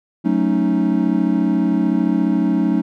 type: chord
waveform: triangle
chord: D# half-diminished seventh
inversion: first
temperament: equal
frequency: 185 / 220 / 277.2 / 311.1 Hz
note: F#3 / A3 / C#4 / D#4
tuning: 0 / 0 / 0 / 0 cents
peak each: -18 dBFS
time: 0.24-2.82 s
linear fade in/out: 20 ms
effects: none